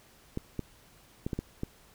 clicks, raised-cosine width 3 ms, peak -19 dBFS, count 6, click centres 0.374 / 0.593 / 1.265 / 1.332 / 1.39 / 1.634 s, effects pink hiss -59 dBFS RMS until 1.94 s

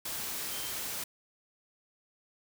sine tone in noise, 3136 Hz, G7, in tune, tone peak -46 dBFS, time 0.51-0.71 s, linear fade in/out 5 ms, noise white, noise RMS -37 dBFS, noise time 0.05-1.04 s, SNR -12 dB, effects none

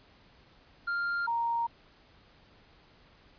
triangle / sine tone pair in turn, 1396.9 / 932.3 Hz, F6 / A#5, 0 / 0 cents, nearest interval perfect fifth, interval 700 cents, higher first, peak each -27 dBFS, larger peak neither, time 0.87-1.27 / 1.27-1.67 s, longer neither, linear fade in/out 10 ms, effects pink hiss -60 dBFS RMS until 3.38 s + resampled to 11025 Hz

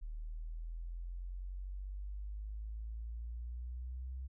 sine exponential sweep, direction up, 38 to 65.41 Hz, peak -40 dBFS, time 0.01-4.28 s, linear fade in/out 20 ms, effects none

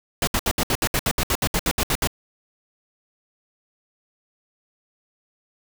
pink noise bursts, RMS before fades -21 dBFS, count 16, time 0.22-2.073 s, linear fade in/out 2 ms, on 53 ms, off 67 ms, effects none

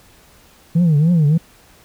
sine tone with vibrato, 160 Hz, D#3, 49 cents sharp, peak -8 dBFS, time 0.75-1.38 s, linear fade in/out 10 ms, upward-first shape triangle, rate 3.4 Hz, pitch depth 210 cents each way, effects tanh soft clip ceiling -9 dBFS + pink hiss -49 dBFS RMS until 1.84 s

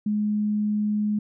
sine tone, 210 Hz, G#3, 19 cents sharp, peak -21 dBFS, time 0.06-1.19 s, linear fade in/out 5 ms, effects none

